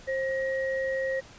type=tone pair together; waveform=sine; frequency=530.7 / 1893 Hz; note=C5 / A#6; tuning=+24 / +26 cents; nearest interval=octave + minor seventh; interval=2202 cents; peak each=-27 / -33 dBFS; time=0.07-1.21 s; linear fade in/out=20 ms; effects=pink hiss -50 dBFS RMS until 1.38 s + resampled to 16000 Hz